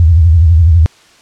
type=tone with vibrato; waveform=sine; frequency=82.41 Hz; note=E2; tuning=in tune; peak=-3 dBFS; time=0-0.86 s; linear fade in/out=0 ms; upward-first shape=sine; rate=12 Hz; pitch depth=140 cents each way; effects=white hiss -44 dBFS RMS until 1.21 s + low-pass 6000 Hz 12 dB/octave